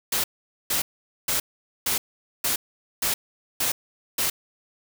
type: noise bursts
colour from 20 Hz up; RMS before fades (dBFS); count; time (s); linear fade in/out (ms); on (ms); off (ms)
white; -24; 8; 0.12-4.3; 5; 120; 460
effects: none